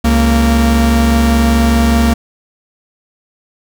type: tone pair together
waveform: 45% pulse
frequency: 68.65 / 230.9 Hz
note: C#2 / A#3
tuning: -16 / -16 cents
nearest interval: octave + major sixth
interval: 2100 cents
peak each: -11 dBFS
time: 0.04-2.14 s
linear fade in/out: 10 ms
effects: none